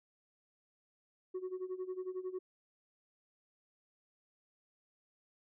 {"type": "tone with tremolo", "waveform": "sine", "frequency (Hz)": 370.2, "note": "F#4", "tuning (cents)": 1, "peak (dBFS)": -33, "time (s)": [1.34, 2.39], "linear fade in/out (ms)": 10, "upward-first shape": "sine", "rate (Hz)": 11, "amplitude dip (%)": 85, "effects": ["tanh soft clip ceiling -35 dBFS"]}